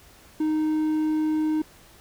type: tone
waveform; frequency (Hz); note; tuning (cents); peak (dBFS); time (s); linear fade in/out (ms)
triangle; 310; D#4; -6; -19; 0.4-1.62; 5
effects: pink hiss -52 dBFS RMS until 2 s